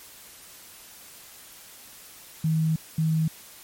sine tone bursts at uneven times, 159.1 Hz, D#3, 39 cents sharp, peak -20 dBFS, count 2, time 2.44-2.76 / 2.98-3.28 s, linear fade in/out 5 ms, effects white hiss -47 dBFS RMS until 3.63 s + MP3 64 kbps

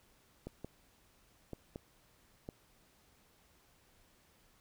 clicks, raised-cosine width 2 ms, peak -29 dBFS, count 5, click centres 0.47 / 0.646 / 1.533 / 1.759 / 2.489 s, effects pink hiss -68 dBFS RMS until 4.6 s

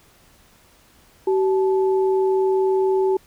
sine tone pair together, 381.8 / 868 Hz, G4 / A5, -46 / -24 cents, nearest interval octave + major second, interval 1422 cents, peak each -16 / -27 dBFS, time 1.27-3.17 s, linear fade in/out 5 ms, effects pink hiss -54 dBFS RMS until 3.26 s

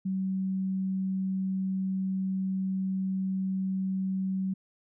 sine tone, 190 Hz, F#3, 46 cents sharp, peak -27 dBFS, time 0.05-4.54 s, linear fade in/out 10 ms, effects none

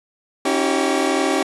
25% pulse tone cluster, 274.5 / 316.3 / 357.9 / 388.2 / 1126 Hz, C#4 / D#4 / F4 / G4 / C#6, -17 / +29 / +42 / -17 / +27 cents, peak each -18 / -19 / -25 / -18 / -25 dBFS, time 0.45-1.43 s, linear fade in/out 5 ms, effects resampled to 24000 Hz

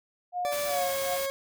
sine tone with tremolo, 716 Hz, F5, 43 cents sharp, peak -27 dBFS, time 0.32-1.18 s, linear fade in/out 50 ms, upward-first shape sine, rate 2.6 Hz, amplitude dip 100%
40% pulse tone with pitch glide, 582 to 546.2 Hz, D5 to C#5, -16 to -26 cents, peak -28 dBFS, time 0.45-1.3 s, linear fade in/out 0 ms, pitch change -110 cents, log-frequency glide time 0.68-0.84 s
white noise, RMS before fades -36 dBFS, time 0.51-1.27 s, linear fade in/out 20 ms
effects none

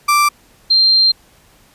35% pulse / sine tone pair in turn, 1174.7 / 4169 Hz, D6 / C8, 0 / -7 cents, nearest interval octave + minor seventh, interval 2193 cents, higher second, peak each -8 dBFS, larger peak neither, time 0.08-0.29 / 0.7-1.12 s, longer second, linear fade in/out 10 ms, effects pink hiss -50 dBFS RMS until 1.74 s + resampled to 32000 Hz

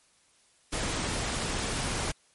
pink noise, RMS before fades -31 dBFS, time 0.72-2.12 s, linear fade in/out 10 ms, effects white hiss -64 dBFS RMS until 2.34 s + MP3 48 kbps

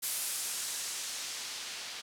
blue noise with low-pass filter sweep, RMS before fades -38 dBFS, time 0.02-2.02 s, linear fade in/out 20 ms, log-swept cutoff 12000 to 4000 Hz, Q 0.88, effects none

